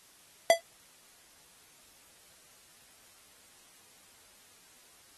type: tone with exponential decay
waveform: square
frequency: 669 Hz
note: E5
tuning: 25 cents sharp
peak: -14 dBFS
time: 0.5-0.61 s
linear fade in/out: 1 ms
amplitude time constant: 23 ms
effects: white hiss -59 dBFS RMS until 5.17 s + AAC 32 kbps